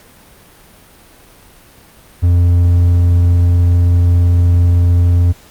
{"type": "tone", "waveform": "triangle", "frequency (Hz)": 87.31, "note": "F2", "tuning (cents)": 0, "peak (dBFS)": -5, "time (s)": [2.22, 5.33], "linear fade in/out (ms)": 20, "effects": ["pink hiss -43 dBFS RMS until 5.5 s", "Opus 48 kbps"]}